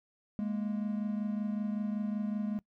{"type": "tone pair together", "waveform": "triangle", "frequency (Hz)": [207.8, 233.1], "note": ["G#3", "A#3"], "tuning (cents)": [1, 0], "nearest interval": "major second", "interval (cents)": 199, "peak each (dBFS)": [-30, -36], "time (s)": [0.39, 2.59], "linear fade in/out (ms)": 0, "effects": ["noise-tail reverb RT60 0.1 s tail -22 dB re dry"]}